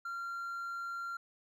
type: tone with hard clipping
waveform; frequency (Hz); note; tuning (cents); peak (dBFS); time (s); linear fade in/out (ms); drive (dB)
triangle; 1380; F6; -21; -38; 0.05-1.17; 5; 5
effects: none